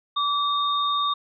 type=tone pair together; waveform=sine; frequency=1156 / 3673 Hz; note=D6 / A#7; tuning=-28 / -26 cents; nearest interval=octave + minor sixth; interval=2002 cents; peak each=-22 / -26 dBFS; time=0.16-1.14 s; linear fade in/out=10 ms; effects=none